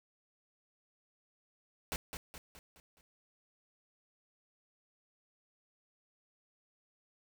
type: noise with echo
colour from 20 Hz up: pink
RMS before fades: -37 dBFS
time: 1.92-1.96 s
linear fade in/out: 0 ms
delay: 210 ms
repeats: 5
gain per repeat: -6 dB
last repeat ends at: 3.01 s
effects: none